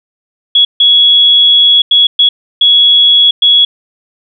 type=tone bursts at uneven times; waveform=sine; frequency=3354 Hz; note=G#7; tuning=16 cents sharp; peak=-3 dBFS; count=6; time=0.55-0.65 / 0.8-1.82 / 1.91-2.07 / 2.19-2.29 / 2.61-3.31 / 3.42-3.65 s; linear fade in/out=5 ms; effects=none